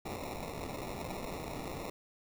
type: noise with sample-and-hold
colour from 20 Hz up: violet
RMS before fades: -41 dBFS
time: 0.05-1.9 s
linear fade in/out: 5 ms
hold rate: 1575 Hz
effects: none